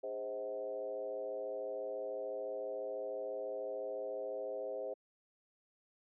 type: tone with frequency modulation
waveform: sine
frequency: 523.3 Hz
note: C5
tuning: in tune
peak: -37 dBFS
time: 0.03-4.94 s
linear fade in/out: 10 ms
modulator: 114 Hz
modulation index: 1.1
effects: high-pass 300 Hz 12 dB/octave